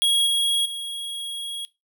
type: tone with level steps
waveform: square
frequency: 3306 Hz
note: G#7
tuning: 9 cents flat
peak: -17 / -19 / -29 dBFS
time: 0.02-1.65 s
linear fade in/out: 0 ms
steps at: 0.26 / 0.65 s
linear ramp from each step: 10 ms
effects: noise-tail reverb RT60 0.2 s tail -20 dB re dry